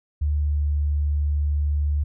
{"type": "tone with pitch glide", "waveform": "sine", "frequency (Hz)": [74, 73.32], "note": ["D2", "D2"], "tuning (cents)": [14, -2], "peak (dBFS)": -19, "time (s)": [0.21, 2.04], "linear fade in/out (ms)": 10, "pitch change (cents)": -16, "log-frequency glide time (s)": [0.34, 0.62], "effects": []}